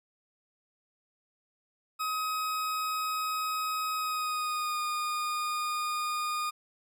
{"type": "tone with pitch glide", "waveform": "40% pulse", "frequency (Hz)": [1266, 1222.9], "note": ["D#6", "D#6"], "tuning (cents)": [30, -30], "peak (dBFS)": -29, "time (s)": [1.99, 6.51], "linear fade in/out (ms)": 20, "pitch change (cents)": -60, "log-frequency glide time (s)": [3.96, 4.8], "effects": []}